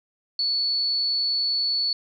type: tone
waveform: sine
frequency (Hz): 4435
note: C#8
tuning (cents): 0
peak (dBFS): -21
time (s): 0.39-1.93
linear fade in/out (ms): 2
effects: none